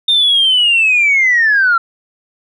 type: linear sweep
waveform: sine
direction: down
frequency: 3650 to 1340 Hz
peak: -7 dBFS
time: 0.08-1.78 s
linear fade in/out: 5 ms
effects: tanh soft clip ceiling -4 dBFS